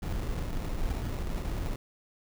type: noise with sample-and-hold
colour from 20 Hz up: brown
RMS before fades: -32 dBFS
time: 0.02-1.76 s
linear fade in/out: 5 ms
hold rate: 1575 Hz
effects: none